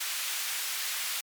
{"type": "high-pass noise", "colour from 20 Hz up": "pink", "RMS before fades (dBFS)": -33, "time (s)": [0, 1.21], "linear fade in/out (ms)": 10, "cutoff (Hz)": 1900, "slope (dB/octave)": 12, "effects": ["MP3 96 kbps"]}